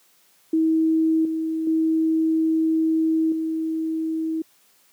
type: tone with level steps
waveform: sine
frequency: 320.6 Hz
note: E4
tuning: 48 cents flat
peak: -16 / -22 / -17 / -22 dBFS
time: 0.53-4.42 s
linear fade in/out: 5 ms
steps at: 1.25 / 1.67 / 3.32 s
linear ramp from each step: 2 ms
effects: white hiss -59 dBFS RMS until 4.92 s + high-pass 150 Hz 12 dB/octave